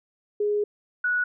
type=tone pair in turn; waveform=sine; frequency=415.3 / 1467.6 Hz; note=G#4 / F#6; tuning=0 / -15 cents; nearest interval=octave + minor seventh; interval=2185 cents; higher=second; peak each=-21 dBFS; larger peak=neither; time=0.4-0.64 / 1.04-1.24 s; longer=first; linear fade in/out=5 ms; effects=none